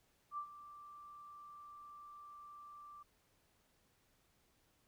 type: tone with ADSR envelope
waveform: sine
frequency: 1174.7 Hz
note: D6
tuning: in tune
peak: -38 dBFS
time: 0.31-3.03 s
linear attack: 66 ms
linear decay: 84 ms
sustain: -14 dB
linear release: 7 ms
effects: pink hiss -75 dBFS RMS until 4.87 s